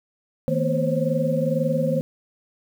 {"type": "tone cluster", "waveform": "sine", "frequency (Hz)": [158.2, 224.1, 244.3, 520, 542], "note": ["D#3", "A3", "B3", "C5", "C#5"], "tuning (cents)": [29, 32, -19, -11, -39], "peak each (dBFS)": [-24, -28, -28, -24, -27], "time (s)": [0.48, 2.01], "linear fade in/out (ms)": 0, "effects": ["8-bit"]}